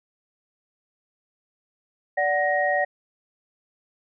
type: tone cluster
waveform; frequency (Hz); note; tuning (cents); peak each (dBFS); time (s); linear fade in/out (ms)
sine; 582 / 742 / 1878; D5 / F#5 / A#6; -16 / +5 / +12; -24; 2.17-2.85; 10
effects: none